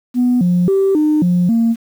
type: tone with pitch steps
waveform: sine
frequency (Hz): 246.9 / 177.4 / 388.8 / 304.4 / 177.4 / 229.6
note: B3 / F3 / G4 / D#4 / F3 / A#3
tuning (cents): 0 / +27 / -14 / -38 / +27 / -26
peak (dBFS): -9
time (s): 0.14-1.76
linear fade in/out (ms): 50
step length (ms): 270
effects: tanh soft clip ceiling -7 dBFS + 7-bit